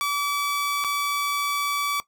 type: tone with dropouts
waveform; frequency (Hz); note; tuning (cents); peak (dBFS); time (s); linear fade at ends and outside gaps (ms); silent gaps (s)
sawtooth; 1149; D6; -38; -19; 0.01-2; 0; 0.84-0.846
effects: noise-tail reverb RT60 0.1 s tail -17 dB re dry